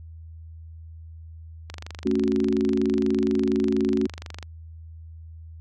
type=click train; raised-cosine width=0.2 ms; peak=-19 dBFS; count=67; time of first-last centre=1.7-4.427 s; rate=24.2 Hz
type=chord; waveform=sine; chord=F# minor; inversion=first; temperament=equal; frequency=220 / 277.2 / 370 Hz; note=A3 / C#4 / F#4; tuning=0 / 0 / 0 cents; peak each=-24 dBFS; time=2.05-4.07 s; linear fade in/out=10 ms
effects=added 81 Hz sine -39 dBFS peak until 5.6 s